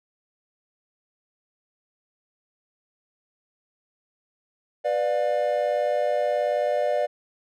triangle chord, B diminished, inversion none, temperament just, 493.9 / 592.7 / 711.2 Hz, B4 / D5 / F5, 0 / +16 / +31 cents, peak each -26 / -21 / -26 dBFS, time 4.84-7.07 s, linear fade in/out 20 ms, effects none

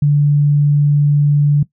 sine tone, 145.7 Hz, D3, 13 cents flat, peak -8 dBFS, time 0.02-1.63 s, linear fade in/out 5 ms, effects noise-tail reverb RT60 0.1 s tail -18 dB re dry

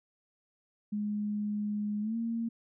sine tone with pitch glide, 208.5 to 230 Hz, G#3 to A#3, +7 to -23 cents, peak -30 dBFS, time 0.92-2.49 s, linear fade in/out 10 ms, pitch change +170 cents, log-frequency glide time 2.01-2.16 s, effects none

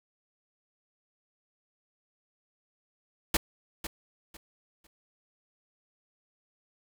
pink noise with echo, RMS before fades -24 dBFS, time 3.34-3.37 s, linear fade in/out 5 ms, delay 500 ms, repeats 3, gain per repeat -12 dB, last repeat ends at 4.87 s, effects none

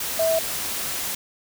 sine tone in noise, 651 Hz, E5, 22 cents flat, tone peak -18 dBFS, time 0.19-0.39 s, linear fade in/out 5 ms, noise white, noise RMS -28 dBFS, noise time 0-1.15 s, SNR +7 dB, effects none

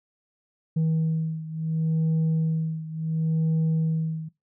sine beating tone pair, 160 / 160.71 Hz, D#3 / E3, +49 / -44 cents, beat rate 0.71 Hz, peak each -22 / -25 dBFS, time 0.76-4.29 s, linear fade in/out 10 ms, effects noise-tail reverb RT60 0.2 s tail -21 dB re dry + tanh soft clip ceiling -19 dBFS

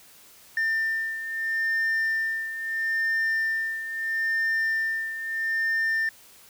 sine beating tone pair, 1800 / 1800.76 Hz, A6 / A6, +39 / +40 cents, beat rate 0.76 Hz, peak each -23 / -28 dBFS, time 0.57-6.09 s, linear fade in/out 2 ms, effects tanh soft clip ceiling -21 dBFS + white hiss -52 dBFS RMS until 6.49 s

